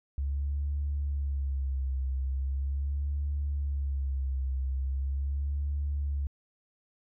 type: tone with vibrato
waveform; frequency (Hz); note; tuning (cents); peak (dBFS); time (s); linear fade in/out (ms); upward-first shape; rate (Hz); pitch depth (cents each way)
sine; 68.9; C#2; -10; -27; 0.18-6.27; 0; sine; 0.4; 73
effects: tanh soft clip ceiling -23 dBFS